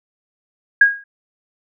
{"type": "tone with exponential decay", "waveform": "sine", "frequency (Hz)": 1638, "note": "G#6", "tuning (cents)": -24, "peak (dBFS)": -3, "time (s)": [0.81, 1.04], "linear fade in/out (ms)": 5, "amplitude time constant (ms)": 49, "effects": []}